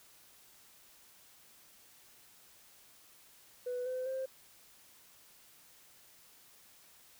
sine tone with pitch steps, 495.5 / 510.6 / 526.2 Hz, B4 / C5 / C5, +6 / -42 / +10 cents, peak -33 dBFS, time 3.66-4.26 s, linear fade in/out 10 ms, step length 200 ms, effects tanh soft clip ceiling -32 dBFS + white hiss -61 dBFS RMS until 7.19 s

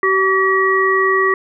harmonic tone, 382.4 Hz, G4, 43 cents flat, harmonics 1 / 3 / 5, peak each -16 / -16 / -16 dBFS, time 0.03-1.34 s, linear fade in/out 2 ms, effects none

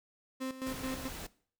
35% pulse tone with tremolo, 261.6 Hz, C4, in tune, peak -33 dBFS, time 0.4-1.09 s, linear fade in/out 20 ms, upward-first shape square, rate 4.6 Hz, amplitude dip 70%
pink noise, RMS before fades -43 dBFS, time 0.66-1.27 s, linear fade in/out 10 ms
effects noise-tail reverb RT60 0.5 s tail -20 dB re dry

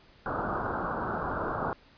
white low-pass noise, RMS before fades -32 dBFS, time 0.26-1.73 s, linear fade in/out 0 ms, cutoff 1500 Hz, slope 96 dB/octave, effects pink hiss -58 dBFS RMS until 1.97 s + resampled to 11025 Hz

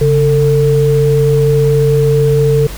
sine tone pair together, 139.8 / 447.7 Hz, C#3 / A4, +15 / +30 cents, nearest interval octave + minor sixth, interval 2015 cents, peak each -10 dBFS, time 0.01-2.67 s, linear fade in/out 5 ms, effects added 50 Hz sine -25 dBFS peak until 2.77 s + pink hiss -30 dBFS RMS until 2.77 s

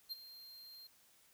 square tone with ADSR envelope, 4186 Hz, C8, in tune, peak -39 dBFS, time 0.09-0.87 s, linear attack 29 ms, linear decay 22 ms, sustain -14 dB, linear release 3 ms, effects white hiss -68 dBFS RMS until 1.33 s

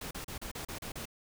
pink noise bursts, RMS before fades -41 dBFS, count 8, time 0.01-1.055 s, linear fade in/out 5 ms, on 100 ms, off 35 ms, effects none

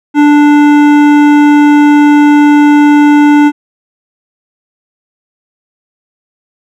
sine tone with hard clipping, 293.7 Hz, D4, in tune, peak -4 dBFS, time 0.14-3.52 s, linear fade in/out 50 ms, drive 14 dB, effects none

